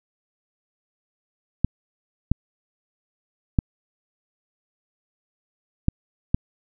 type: clicks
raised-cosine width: 5 ms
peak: -5 dBFS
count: 5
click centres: 1.646 / 2.316 / 3.588 / 5.884 / 6.345 s
effects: none